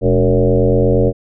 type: tone with frequency modulation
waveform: sine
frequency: 290.3 Hz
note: D4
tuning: 20 cents flat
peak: -9 dBFS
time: 0.01-1.13 s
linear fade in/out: 50 ms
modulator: 88.7 Hz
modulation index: 3.1
effects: none